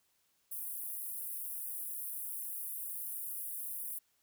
pink high-pass noise, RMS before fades -41 dBFS, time 0.51-3.99 s, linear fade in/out 10 ms, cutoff 10000 Hz, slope 48 dB/octave, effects white hiss -75 dBFS RMS until 4.22 s

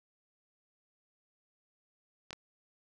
clicks, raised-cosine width 0.2 ms, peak -25 dBFS, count 2, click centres 2.307 / 2.33 s, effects none

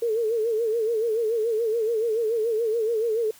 sine tone with vibrato, 450 Hz, A4, 39 cents sharp, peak -21 dBFS, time 0.02-3.31 s, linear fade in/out 5 ms, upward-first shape sine, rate 7 Hz, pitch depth 91 cents each way, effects white hiss -51 dBFS RMS until 3.39 s

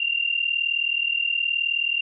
sine tone pair together, 2759 / 2798 Hz, F7 / F7, -22 / +3 cents, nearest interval unison, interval 25 cents, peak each -24 dBFS, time 0-2.01 s, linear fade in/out 5 ms, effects none

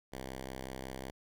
5% pulse tone, 65.41 Hz, C2, in tune, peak -30 dBFS, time 0.12-1.11 s, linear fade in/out 10 ms, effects none

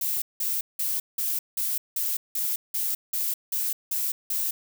violet noise bursts, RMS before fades -27 dBFS, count 12, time 0.01-4.51 s, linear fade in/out 5 ms, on 210 ms, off 180 ms, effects none

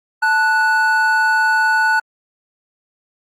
triangle tone pair together, 880 / 1474.9 Hz, A5 / F#6, 0 / -6 cents, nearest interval major sixth, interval 894 cents, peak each -15 / -12 dBFS, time 0.22-2 s, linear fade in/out 10 ms, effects Opus 48 kbps

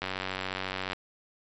click train, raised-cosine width 0.3 ms, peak -16 dBFS, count 87, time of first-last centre 0.02-0.932 s, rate 94.3 Hz, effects resampled to 16000 Hz

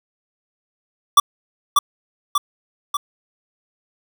square tone with echo, 1157 Hz, D6, 26 cents flat, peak -7 dBFS, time 1.17-1.2 s, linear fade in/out 5 ms, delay 590 ms, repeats 3, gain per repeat -4 dB, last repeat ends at 2.97 s, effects none

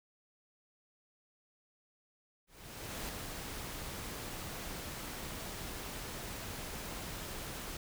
pink noise with ADSR envelope, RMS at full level -40 dBFS, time 2.47-7.77 s, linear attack 620 ms, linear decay 4 ms, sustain -3 dB, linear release 4 ms, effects none

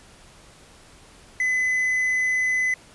triangle tone, 2016 Hz, B6, 35 cents sharp, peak -18 dBFS, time 1.4-2.74 s, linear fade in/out 2 ms, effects pink hiss -50 dBFS RMS until 2.94 s + resampled to 24000 Hz

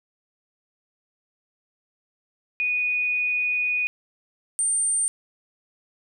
sine tone pair in turn, 2473 / 8843 Hz, D#7 / C#9, -11 / -5 cents, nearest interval octave + minor seventh, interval 2206 cents, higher second, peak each -21 / -20 dBFS, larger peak second, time 2.6-3.87 / 4.59-5.08 s, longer first, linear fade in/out 0 ms, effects none

